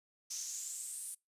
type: noise with high-pass filter sweep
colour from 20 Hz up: brown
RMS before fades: -43 dBFS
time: 0.3-1.15 s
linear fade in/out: 10 ms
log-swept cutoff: 5900 to 9500 Hz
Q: 5.7
effects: noise-tail reverb RT60 0.2 s tail -24 dB re dry + resampled to 32000 Hz